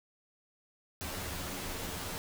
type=noise with comb filter; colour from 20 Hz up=pink; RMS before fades=-39 dBFS; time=1.01-2.18 s; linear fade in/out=0 ms; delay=11 ms; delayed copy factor=+0.6; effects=none